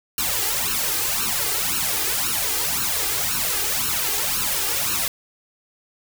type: noise with flanger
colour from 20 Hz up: white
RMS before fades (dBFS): -23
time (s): 0.18-5.08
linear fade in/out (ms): 2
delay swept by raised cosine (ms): 0.72 to 2.52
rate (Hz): 1.9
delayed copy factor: +0.9
effects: none